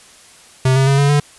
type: tone with pitch steps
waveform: square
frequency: 130.6 / 134.19 / 137.89 / 141.68 / 145.58 Hz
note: C3 / C3 / C#3 / C#3 / D3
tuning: -3 / +44 / -9 / +38 / -15 cents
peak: -11 dBFS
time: 0.65-1.2 s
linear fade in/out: 5 ms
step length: 110 ms
effects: white hiss -44 dBFS RMS until 1.38 s + resampled to 24000 Hz